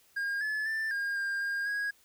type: tone with pitch steps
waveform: triangle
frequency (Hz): 1619 / 1721 / 1773 / 1618 / 1602 / 1613 / 1648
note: G#6 / A6 / A6 / G#6 / G6 / G6 / G#6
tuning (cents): -45 / -39 / +13 / -46 / +37 / +49 / -14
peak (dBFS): -28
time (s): 0.16-1.91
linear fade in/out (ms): 10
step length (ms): 250
effects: white hiss -64 dBFS RMS until 2.04 s